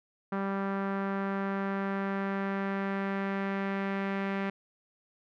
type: tone with low-pass filter sweep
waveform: sawtooth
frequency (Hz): 196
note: G3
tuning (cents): 0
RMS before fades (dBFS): -32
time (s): 0.32-4.5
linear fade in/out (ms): 5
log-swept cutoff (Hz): 1400 to 2100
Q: 2
effects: none